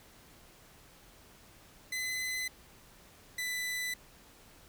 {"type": "tone pair in turn", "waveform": "sawtooth", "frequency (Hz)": [2023, 1994], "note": ["B6", "B6"], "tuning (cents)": [41, 16], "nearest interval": "unison", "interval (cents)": 25, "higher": "first", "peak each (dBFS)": [-30, -30], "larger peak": "neither", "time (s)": [[1.92, 2.48], [3.38, 3.94]], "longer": "neither", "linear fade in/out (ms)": 5, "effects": ["pink hiss -58 dBFS RMS until 4.68 s"]}